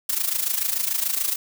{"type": "noise with amplitude modulation", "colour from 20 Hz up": "blue", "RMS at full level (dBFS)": -21, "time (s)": [0.09, 1.36], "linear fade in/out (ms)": 5, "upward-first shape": "sine", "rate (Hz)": 26.9, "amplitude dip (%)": 75, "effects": []}